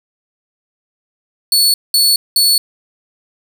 sawtooth tone bursts, 4423 Hz, C#8, 5 cents flat, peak -6 dBFS, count 3, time 1.52-2.58 s, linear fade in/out 2 ms, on 220 ms, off 200 ms, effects none

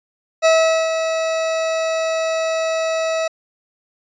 40% pulse tone with ADSR envelope, 647 Hz, E5, 32 cents flat, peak -9 dBFS, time 0.42-3.28 s, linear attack 33 ms, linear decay 430 ms, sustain -8 dB, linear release 7 ms, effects resampled to 16000 Hz

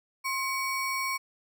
square ring-modulated tone, 1661.2 Hz, G#6, in tune, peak -26 dBFS, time 0.24-1.18 s, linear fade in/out 20 ms, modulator 599 Hz, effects none

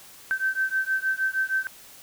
sine beating tone pair, 1545 / 1551.4 Hz, G6 / G6, -26 / -18 cents, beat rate 6.4 Hz, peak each -26 dBFS, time 0.31-1.67 s, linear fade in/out 0 ms, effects white hiss -48 dBFS RMS until 2.02 s

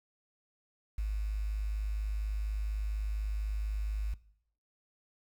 sine tone with quantisation, 52.1 Hz, G#1, 6 cents sharp, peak -30 dBFS, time 0.98-4.14 s, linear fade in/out 5 ms, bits 9, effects noise-tail reverb RT60 0.7 s tail -20 dB re dry

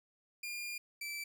sawtooth tone pair in turn, 2409 / 2325 Hz, D7 / D7, +43 / -18 cents, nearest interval minor second, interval 61 cents, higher first, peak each -36 / -36 dBFS, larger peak neither, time 0.43-0.78 / 1.01-1.24 s, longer first, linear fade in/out 5 ms, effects none

